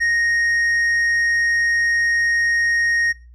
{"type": "tone with tanh clipping", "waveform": "sine", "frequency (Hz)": 1864.7, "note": "A#6", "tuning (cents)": 0, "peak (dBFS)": -17, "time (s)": [0, 3.13], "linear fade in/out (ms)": 20, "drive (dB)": 5, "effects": ["noise-tail reverb RT60 0.3 s tail -19 dB re dry", "added 60 Hz sine -41 dBFS peak until 3.34 s"]}